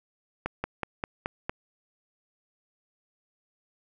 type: slowing click train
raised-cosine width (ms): 0.5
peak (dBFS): -14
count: 6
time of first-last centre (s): 0.46-1.495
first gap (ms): 180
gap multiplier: 1.07
effects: none